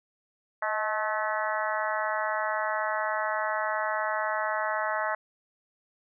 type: harmonic tone with a mistuned harmonic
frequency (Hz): 215.9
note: A3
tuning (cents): -33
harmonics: 3 / 4 / 5 / 6 / 7 / 8 / 9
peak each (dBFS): -32 / -33 / -34 / -35 / -35 / -36 / -37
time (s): 0.62-5.15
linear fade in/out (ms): 5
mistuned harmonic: 3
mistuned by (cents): -36
effects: none